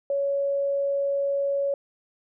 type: tone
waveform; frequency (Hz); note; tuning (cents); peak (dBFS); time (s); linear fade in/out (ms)
sine; 559; C#5; +14; -22; 0.1-1.74; 2
effects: none